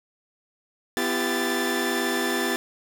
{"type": "tone cluster", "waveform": "sawtooth", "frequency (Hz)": [249.3, 338.8, 397, 1756], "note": ["B3", "E4", "G4", "A6"], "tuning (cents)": [16, 48, 22, -4], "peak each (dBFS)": -25, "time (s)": [0.97, 2.56], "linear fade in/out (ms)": 0, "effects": []}